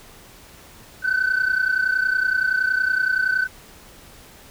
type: tone pair together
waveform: sine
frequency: 1501.3 / 1532 Hz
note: F#6 / G6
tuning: +25 / -40 cents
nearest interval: unison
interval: 35 cents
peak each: -19 dBFS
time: 1.02-3.48 s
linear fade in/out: 50 ms
effects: tanh soft clip ceiling -14 dBFS + pink hiss -46 dBFS RMS until 4.5 s